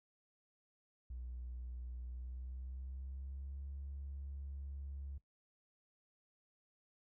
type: tone with pitch glide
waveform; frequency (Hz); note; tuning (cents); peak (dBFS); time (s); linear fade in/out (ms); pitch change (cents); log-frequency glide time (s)
triangle; 61.4 to 69.32; B1 to C#2; -9 to +1; -40; 1.1-5.18; 5; +210; 2.06-3.66
effects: noise-tail reverb RT60 0.1 s tail -19 dB re dry + tanh soft clip ceiling -40 dBFS